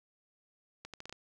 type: accelerating click train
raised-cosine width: 0.2 ms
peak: -27 dBFS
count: 6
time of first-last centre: 0.85-1.126 s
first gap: 87 ms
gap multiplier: 0.77
effects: none